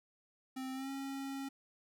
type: tone with pitch glide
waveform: square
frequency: 261.6 to 272.6 Hz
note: C4 to C#4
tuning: 0 to -29 cents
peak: -40 dBFS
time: 0.56-1.49 s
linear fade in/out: 10 ms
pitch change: +71 cents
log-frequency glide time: 0.73-0.9 s
effects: none